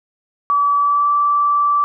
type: tone with pitch glide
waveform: sine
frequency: 1148 to 1162.7 Hz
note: D6 to D6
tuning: -40 to -18 cents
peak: -12 dBFS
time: 0.5-1.84 s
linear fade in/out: 0 ms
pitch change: +22 cents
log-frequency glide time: 0.77-1.1 s
effects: none